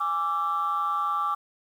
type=tone cluster; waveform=sine; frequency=824 / 1167 / 1338 Hz; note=G#5 / D6 / E6; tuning=-14 / -11 / +25 cents; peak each=-32 / -24 / -31 dBFS; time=0-1.35 s; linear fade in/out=10 ms; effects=tanh soft clip ceiling -18 dBFS + 9-bit